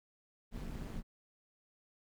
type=noise with amplitude modulation; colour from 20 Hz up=brown; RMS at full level=-38 dBFS; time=0.51-1.03 s; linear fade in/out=50 ms; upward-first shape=sine; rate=199 Hz; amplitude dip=85%; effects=none